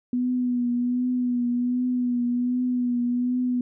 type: tone with vibrato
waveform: sine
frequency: 246.1 Hz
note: B3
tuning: 6 cents flat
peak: -21 dBFS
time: 0.13-3.61 s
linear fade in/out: 2 ms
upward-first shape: triangle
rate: 1.3 Hz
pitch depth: 36 cents each way
effects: none